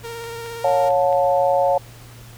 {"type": "tone with vibrato", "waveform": "sawtooth", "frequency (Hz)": 463.7, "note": "A#4", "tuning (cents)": -9, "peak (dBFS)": -26, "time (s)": [0.03, 0.9], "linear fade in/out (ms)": 20, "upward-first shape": "sine", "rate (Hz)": 17, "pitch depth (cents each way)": 20}
{"type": "click train", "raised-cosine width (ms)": 0.3, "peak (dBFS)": -24, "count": 5, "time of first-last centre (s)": [0.24, 1.127], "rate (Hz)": 4.51}
{"type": "chord", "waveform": "sine", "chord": "Db augmented", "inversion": "none", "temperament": "equal with one note detuned", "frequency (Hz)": [554.4, 716, 880], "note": ["Db5", "F5", "A5"], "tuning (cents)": [0, 43, 0], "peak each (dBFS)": [-17, -19, -22], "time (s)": [0.64, 1.78], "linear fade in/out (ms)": 5}
{"effects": ["added 117 Hz sine -41 dBFS peak until 2.37 s", "pink hiss -45 dBFS RMS until 2.37 s"]}